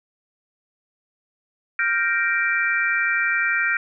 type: chord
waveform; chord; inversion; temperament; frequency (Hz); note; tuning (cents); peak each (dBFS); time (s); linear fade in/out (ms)
sine; G minor seventh; third; equal; 1396.9 / 1568 / 1864.7 / 2349; F6 / G6 / Bb6 / D7; 0 / 0 / 0 / 0; -24; 1.79-3.77; 2
effects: none